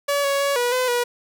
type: tone with pitch steps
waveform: sawtooth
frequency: 569 / 558 / 562 / 485.9 / 507 / 484.1 Hz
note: C#5 / C#5 / C#5 / B4 / B4 / B4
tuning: +45 / +11 / +24 / -28 / +45 / -35 cents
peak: -15 dBFS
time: 0.08-1.04 s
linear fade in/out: 10 ms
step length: 160 ms
effects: none